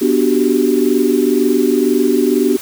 sine chord, G major seventh, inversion first, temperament equal, 246.9 / 293.7 / 370 / 392 Hz, B3 / D4 / F#4 / G4, 0 / 0 / 0 / 0 cents, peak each -16 dBFS, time 0.01-2.57 s, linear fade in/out 10 ms, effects white hiss -31 dBFS RMS until 2.61 s

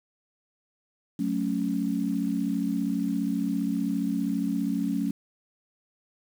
sine chord, F# minor, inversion none, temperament equal, 185 / 220 / 277.2 Hz, F#3 / A3 / C#4, 0 / 0 / 0 cents, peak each -30 / -29 / -28 dBFS, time 1.19-5.11 s, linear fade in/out 5 ms, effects 8-bit

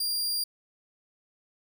sawtooth tone, 4781 Hz, D8, 30 cents sharp, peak -24 dBFS, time 0-0.44 s, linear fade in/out 5 ms, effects none

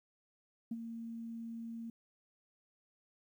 sine tone with ADSR envelope, 229.5 Hz, A#3, 27 cents flat, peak -33 dBFS, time 0.71-1.9 s, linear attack 6 ms, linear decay 39 ms, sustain -8 dB, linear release 3 ms, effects tanh soft clip ceiling -30 dBFS + 12-bit

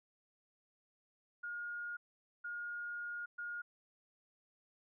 sine tone bursts at uneven times, 1427 Hz, F6, 37 cents sharp, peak -40 dBFS, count 3, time 1.43-1.97 / 2.44-3.26 / 3.38-3.62 s, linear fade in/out 10 ms, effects none

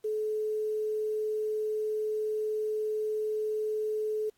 sine tone with quantisation, 429.6 Hz, A4, 41 cents flat, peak -28 dBFS, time 0.04-4.3 s, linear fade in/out 10 ms, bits 9, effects pink hiss -72 dBFS RMS until 4.37 s + AAC 64 kbps

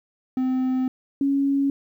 triangle / sine tone pair in turn, 257.9 / 277.4 Hz, C4 / C#4, -25 / +1 cents, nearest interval minor second, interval 126 cents, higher second, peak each -18 dBFS, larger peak neither, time 0.37-0.88 / 1.21-1.7 s, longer first, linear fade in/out 2 ms, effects 10-bit

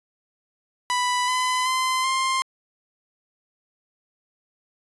sawtooth tone with pitch steps, 990 / 1010.8 / 1032 / 1053.7 Hz, B5 / B5 / C6 / C6, +4 / +40 / -24 / +12 cents, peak -17 dBFS, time 0.9-2.42 s, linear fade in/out 0 ms, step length 380 ms, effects resampled to 24000 Hz

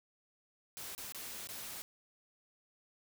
white noise with dropouts, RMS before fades -45 dBFS, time 0.77-1.82 s, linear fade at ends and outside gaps 0 ms, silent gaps 0.95-0.979 / 1.122-1.147 / 1.472-1.489 s, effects none

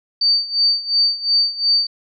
sine tone with tremolo, 4600 Hz, D8, 37 cents flat, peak -11 dBFS, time 0.21-1.87 s, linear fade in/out 5 ms, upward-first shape sine, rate 2.8 Hz, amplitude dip 85%, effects none

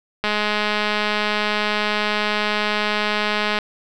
click train, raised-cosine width 0.3 ms, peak -5 dBFS, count 704, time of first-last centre 0.24-3.588 s, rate 210 Hz, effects none

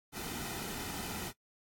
pink noise with comb filter, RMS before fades -40 dBFS, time 0.12-1.33 s, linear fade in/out 50 ms, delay 1.8 ms, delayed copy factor -0.6, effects noise-tail reverb RT60 0.1 s tail -22 dB re dry + AAC 64 kbps

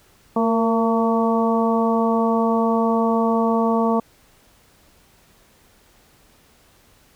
harmonic tone with a mistuned harmonic, 226.3 Hz, A3, 49 cents sharp, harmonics 1 / 2 / 3 / 4 / 5, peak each -19 / -22 / -24 / -25 / -26 dBFS, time 0.36-4 s, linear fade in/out 5 ms, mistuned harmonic 2, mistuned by +30 cents, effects pink hiss -55 dBFS RMS until 7.15 s

